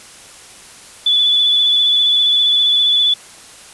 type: tone with vibrato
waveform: sine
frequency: 3455 Hz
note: A7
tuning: 32 cents flat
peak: -10 dBFS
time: 1.06-3.14 s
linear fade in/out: 5 ms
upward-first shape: square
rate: 15 Hz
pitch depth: 15 cents each way
effects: white hiss -39 dBFS RMS until 3.73 s + resampled to 24000 Hz